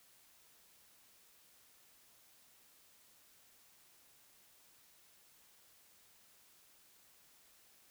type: silence
effects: white hiss -66 dBFS RMS until 7.9 s